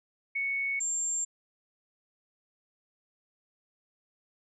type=tone pair in turn; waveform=sine; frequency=2217 / 7371 Hz; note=C#7 / A#8; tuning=0 / -20 cents; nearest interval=octave + major sixth; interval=2080 cents; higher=second; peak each=-28 dBFS; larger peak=neither; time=0.35-0.8 / 0.8-1.25 s; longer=neither; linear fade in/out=10 ms; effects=none